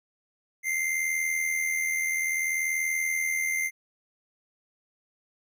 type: tone with amplitude modulation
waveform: square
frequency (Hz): 2091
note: C7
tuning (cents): -2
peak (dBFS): -24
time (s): 0.63-3.71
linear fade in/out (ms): 50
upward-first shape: sine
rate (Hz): 80.6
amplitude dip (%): 50
effects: none